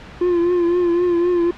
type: tone with vibrato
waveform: triangle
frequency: 349.2 Hz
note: F4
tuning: in tune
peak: -12 dBFS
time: 0.21-1.51 s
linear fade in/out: 5 ms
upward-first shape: triangle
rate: 3.9 Hz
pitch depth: 56 cents each way
effects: pink hiss -38 dBFS RMS until 1.57 s + low-pass 3000 Hz 12 dB/octave